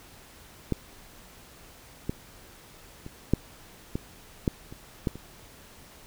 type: clicks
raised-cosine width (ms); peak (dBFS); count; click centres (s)
3; -12 / -15 / -26 / -7 / -16 / -10 / -29 / -12 / -27; 9; 0.723 / 2.095 / 3.064 / 3.336 / 3.955 / 4.478 / 4.725 / 5.072 / 5.156
effects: pink hiss -51 dBFS RMS until 6.06 s